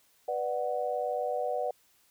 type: chord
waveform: sine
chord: B minor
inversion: none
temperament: just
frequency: 493.9 / 592.7 / 740.8 Hz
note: B4 / D5 / F#5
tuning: 0 / +16 / +2 cents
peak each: -33 dBFS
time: 0.28-1.71 s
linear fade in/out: 5 ms
effects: white hiss -66 dBFS RMS until 2.1 s